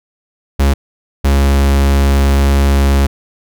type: tone pair in turn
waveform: 45% pulse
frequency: 69.3 / 69.3 Hz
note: C#2 / C#2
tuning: 0 / 0 cents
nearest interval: unison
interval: 0 cents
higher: neither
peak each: -8 dBFS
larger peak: neither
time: 0.59-0.74 / 1.24-3.07 s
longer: second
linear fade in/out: 10 ms
effects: none